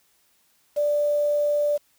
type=tone with quantisation; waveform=sine; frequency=587.3 Hz; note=D5; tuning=in tune; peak=-19 dBFS; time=0.76-1.78 s; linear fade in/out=20 ms; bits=7; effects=white hiss -64 dBFS RMS until 1.98 s